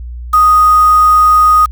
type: tone with quantisation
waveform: sine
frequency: 1244.5 Hz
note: D#6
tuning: in tune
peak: -4 dBFS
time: 0.33-1.66 s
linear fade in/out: 10 ms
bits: 4
effects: added 60 Hz sine -22 dBFS peak until 1.71 s